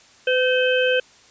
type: harmonic tone with a mistuned harmonic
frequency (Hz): 515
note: C5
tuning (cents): -28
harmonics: 1 / 3 / 5 / 6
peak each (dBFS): -18 / -23 / -25 / -26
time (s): 0.27-1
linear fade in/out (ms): 5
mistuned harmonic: 1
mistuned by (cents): -27
effects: white hiss -51 dBFS RMS until 1.3 s + resampled to 16000 Hz